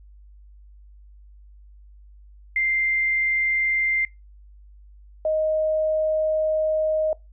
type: tone pair in turn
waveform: sine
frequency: 2093 / 624.4 Hz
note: C7 / D#5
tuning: 0 / +6 cents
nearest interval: octave + major sixth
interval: 2094 cents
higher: first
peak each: -19 dBFS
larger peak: neither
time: 2.56-4.05 / 5.25-7.13 s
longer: second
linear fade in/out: 2 ms
effects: noise-tail reverb RT60 0.2 s tail -22 dB re dry + added 50 Hz sine -45 dBFS peak until 7.32 s